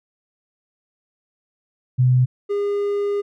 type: tone pair in turn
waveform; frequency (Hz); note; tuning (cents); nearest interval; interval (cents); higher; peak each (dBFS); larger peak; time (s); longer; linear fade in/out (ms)
sine / triangle; 126.6 / 406.6; B2 / G#4; +43 / -37; octave + minor sixth; 2020; second; -12 / -17; first; 1.98-2.26 / 2.49-3.22; second; 20
effects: none